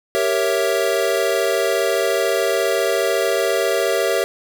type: chord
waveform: square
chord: G diminished seventh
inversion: none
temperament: equal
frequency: 392 / 466.2 / 554.4 / 659.3 Hz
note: G4 / Bb4 / Db5 / Fb5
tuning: 0 / 0 / 0 / 0 cents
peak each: -23 dBFS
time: 0.15-4.24 s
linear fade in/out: 0 ms
effects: 8-bit